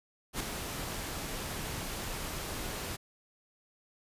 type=noise with ADSR envelope; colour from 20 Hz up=pink; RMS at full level=-32 dBFS; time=0.33-2.97 s; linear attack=71 ms; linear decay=6 ms; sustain=-6 dB; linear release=19 ms; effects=resampled to 32000 Hz